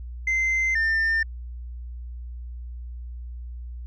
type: tone pair in turn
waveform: sine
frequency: 2075 / 1799.1 Hz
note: C7 / A6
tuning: -15 / +38 cents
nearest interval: major second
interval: 247 cents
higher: first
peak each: -18 / -17 dBFS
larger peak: second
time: 0.27-0.75 / 0.75-1.23 s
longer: neither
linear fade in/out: 5 ms
effects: tanh soft clip ceiling -19 dBFS + added 60 Hz sine -33 dBFS peak until 3.86 s